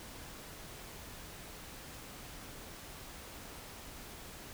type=silence; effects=pink hiss -49 dBFS RMS until 4.53 s